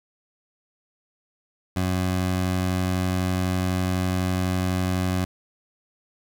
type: tone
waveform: 20% pulse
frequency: 92 Hz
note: F#2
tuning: 9 cents flat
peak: -17 dBFS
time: 1.76-5.25 s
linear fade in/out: 5 ms
effects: none